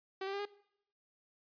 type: tone with pitch steps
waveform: sawtooth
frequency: 383.8 / 392.1 / 400.6 / 409.2 Hz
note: G4 / G4 / G4 / G#4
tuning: -37 / 0 / +38 / -26 cents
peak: -33 dBFS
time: 0.21-0.454 s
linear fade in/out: 5 ms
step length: 61 ms
effects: noise-tail reverb RT60 0.7 s tail -20 dB re dry + resampled to 11025 Hz